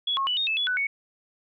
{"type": "tone with pitch steps", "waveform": "sine", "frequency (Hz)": [3369, 1087, 2963, 3702, 2619, 3403, 1492, 2223], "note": ["G#7", "C#6", "F#7", "A#7", "E7", "G#7", "F#6", "C#7"], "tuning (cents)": [24, -34, 2, -13, -12, 41, 14, 4], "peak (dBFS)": -23, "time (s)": [0.07, 0.87], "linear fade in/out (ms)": 5, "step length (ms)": 100, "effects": []}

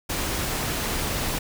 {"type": "noise", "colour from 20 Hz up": "pink", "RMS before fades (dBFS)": -27, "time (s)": [0.09, 1.39], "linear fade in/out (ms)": 10, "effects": []}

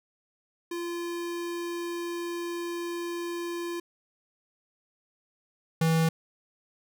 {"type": "tone pair in turn", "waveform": "square", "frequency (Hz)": [344.2, 162.44], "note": ["F4", "E3"], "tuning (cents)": [-25, -25], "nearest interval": "octave + minor second", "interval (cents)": 1300, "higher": "first", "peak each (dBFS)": [-32, -22], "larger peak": "second", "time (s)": [[0.71, 3.8], [5.81, 6.09]], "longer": "first", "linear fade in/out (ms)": 5, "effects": []}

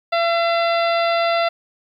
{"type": "harmonic tone with a mistuned harmonic", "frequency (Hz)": 677, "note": "E5", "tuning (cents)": 46, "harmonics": [1, 2, 3, 4, 5, 6, 7], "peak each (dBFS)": [-17, -23, -27, -29, -31, -33, -34], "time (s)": [0.12, 1.49], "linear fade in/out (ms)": 10, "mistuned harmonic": 5, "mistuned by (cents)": 65, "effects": ["9-bit"]}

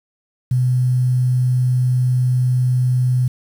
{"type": "tone with quantisation", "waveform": "sine", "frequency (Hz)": 126, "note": "B2", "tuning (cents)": 35, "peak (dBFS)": -13, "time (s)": [0.51, 3.28], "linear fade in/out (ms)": 5, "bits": 7, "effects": []}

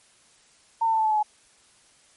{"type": "tone with pitch steps", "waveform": "sine", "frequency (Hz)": [910, 899, 888.2, 877.5, 866.9, 856.4, 846.1], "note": ["A#5", "A5", "A5", "A5", "A5", "A5", "G#5"], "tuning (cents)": [-42, 37, 16, -5, -26, -47, 32], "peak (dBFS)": -19, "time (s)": [0.81, 1.23], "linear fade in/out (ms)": 10, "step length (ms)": 60, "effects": ["white hiss -58 dBFS RMS until 2.16 s", "MP3 48 kbps"]}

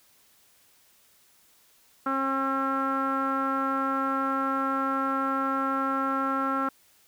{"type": "tone with low-pass filter", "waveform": "sawtooth", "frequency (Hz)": 269.4, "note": "C#4", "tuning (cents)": -49, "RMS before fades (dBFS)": -27, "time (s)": [2.06, 6.69], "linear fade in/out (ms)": 5, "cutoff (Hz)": 1300, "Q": 8.3, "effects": ["white hiss -61 dBFS RMS until 7.07 s"]}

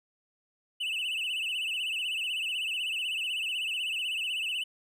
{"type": "tone with vibrato", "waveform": "triangle", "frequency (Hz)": 2794, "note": "F7", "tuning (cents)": 0, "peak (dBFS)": -28, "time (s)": [0.8, 4.64], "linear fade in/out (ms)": 10, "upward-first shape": "sine", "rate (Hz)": 16, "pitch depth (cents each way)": 140, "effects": []}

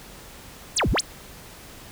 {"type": "exponential two-way sweep", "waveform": "sine", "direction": "down then up", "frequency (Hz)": [11840, 34.31, 11840], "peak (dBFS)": -18, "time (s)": [0.76, 1.01], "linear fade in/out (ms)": 10, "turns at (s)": 0.9, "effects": ["tanh soft clip ceiling -15 dBFS", "pink hiss -44 dBFS RMS until 1.91 s"]}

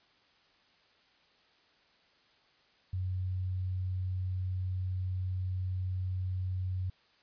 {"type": "tone", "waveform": "sine", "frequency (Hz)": 92.5, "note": "F#2", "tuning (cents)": 0, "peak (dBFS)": -31, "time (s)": [2.93, 6.9], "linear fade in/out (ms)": 5, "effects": ["white hiss -66 dBFS RMS until 7.22 s", "resampled to 11025 Hz"]}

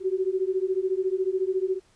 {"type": "beating tone pair", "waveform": "sine", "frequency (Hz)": [370, 384], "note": ["F#4", "G4"], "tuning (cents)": [0, -36], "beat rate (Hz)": 14, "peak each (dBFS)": -26, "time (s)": [0, 1.8], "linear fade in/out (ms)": 50, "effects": ["pink hiss -62 dBFS RMS until 1.95 s", "resampled to 22050 Hz"]}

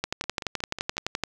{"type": "two click trains", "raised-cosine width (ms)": 0.2, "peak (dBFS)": [-9, -17], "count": [15, 5], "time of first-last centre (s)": [[0.04, 1.237], [0.24, 0.969]], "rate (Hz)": [11.7, 5.49], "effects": []}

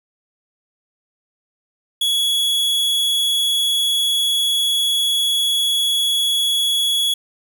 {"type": "tone", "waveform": "45% pulse", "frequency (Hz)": 3365, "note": "G#7", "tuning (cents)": 22, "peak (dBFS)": -16, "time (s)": [2.01, 7.14], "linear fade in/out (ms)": 5, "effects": ["8-bit"]}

